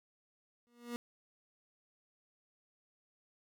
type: tone with exponential growth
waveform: 30% pulse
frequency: 239.1 Hz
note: A#3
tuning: 44 cents sharp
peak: -33 dBFS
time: 0.67-0.96 s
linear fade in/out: 0 ms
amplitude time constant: 63 ms
effects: none